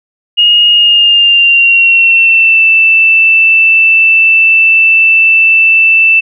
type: tone with pitch glide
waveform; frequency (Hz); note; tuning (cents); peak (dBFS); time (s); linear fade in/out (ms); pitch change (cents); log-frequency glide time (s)
sine; 2863 to 2656; F7 to E7; +42 to +12; -3; 0.37-6.21; 20; -130; 0.7-2.64
effects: none